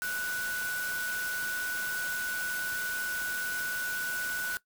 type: tone in noise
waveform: sine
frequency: 1480 Hz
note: F#6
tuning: in tune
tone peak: -31 dBFS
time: 0.02-4.57 s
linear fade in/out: 0 ms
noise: white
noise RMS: -39 dBFS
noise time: 0.02-4.57 s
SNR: +5 dB
effects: noise-tail reverb RT60 0.1 s tail -18 dB re dry